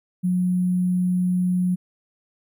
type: tone with sample-and-hold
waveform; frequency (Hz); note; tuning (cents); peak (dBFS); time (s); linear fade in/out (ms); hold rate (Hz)
sine; 180.9; F#3; -39; -18; 0.23-1.76; 20; 11025
effects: none